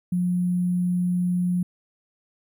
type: tone with sample-and-hold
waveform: sine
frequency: 178.6 Hz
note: F3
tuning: 39 cents sharp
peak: -20 dBFS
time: 0.12-1.63 s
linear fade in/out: 5 ms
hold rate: 11025 Hz
effects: none